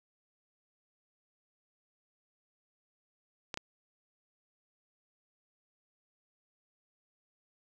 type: clicks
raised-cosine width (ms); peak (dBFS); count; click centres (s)
0.2; -19; 2; 3.542 / 3.574
effects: none